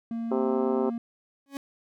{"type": "tone with pitch glide", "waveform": "triangle", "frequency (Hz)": [230, 233.2], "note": ["A#3", "A#3"], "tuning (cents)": [-23, 1], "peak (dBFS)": -27, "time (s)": [0.11, 0.98], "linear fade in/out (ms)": 2, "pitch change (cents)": 24, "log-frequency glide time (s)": [0.48, 0.61]}
{"type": "harmonic tone", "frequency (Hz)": 130.81, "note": "C3", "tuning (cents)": 0, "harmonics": [2, 3, 4, 5, 6, 7, 8, 9, 10], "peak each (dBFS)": [-31, -26, -32, -37, -37, -39, -41, -45, -44], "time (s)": [0.31, 0.9], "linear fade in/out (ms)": 5}
{"type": "tone with exponential growth", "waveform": "40% pulse", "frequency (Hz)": 277.2, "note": "C#4", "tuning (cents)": 0, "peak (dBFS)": -28, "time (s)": [1.46, 1.57], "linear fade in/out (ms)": 1, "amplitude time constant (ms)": 22}
{"effects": []}